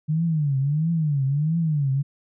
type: tone with vibrato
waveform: sine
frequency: 150 Hz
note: D3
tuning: 37 cents sharp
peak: -19 dBFS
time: 0.08-2.03 s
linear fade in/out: 20 ms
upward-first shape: triangle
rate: 1.5 Hz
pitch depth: 220 cents each way
effects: none